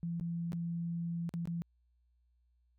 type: tone with dropouts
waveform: sine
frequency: 169.4 Hz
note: E3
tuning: 48 cents sharp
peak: -34 dBFS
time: 0.03-1.62 s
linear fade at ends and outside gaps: 0 ms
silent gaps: 0.198-0.21 / 0.521-0.531 / 1.292-1.339 / 1.455-1.474 s
effects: added 60 Hz sine -69 dBFS peak until 2.78 s